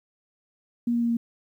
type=tone with pitch steps; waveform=sine; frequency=237.6 / 236.1 / 234.6 / 233.1 Hz; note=A#3 / A#3 / A#3 / A#3; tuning=+33 / +22 / +11 / 0 cents; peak=-21 dBFS; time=0.87-1.17 s; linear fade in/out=5 ms; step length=75 ms; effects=10-bit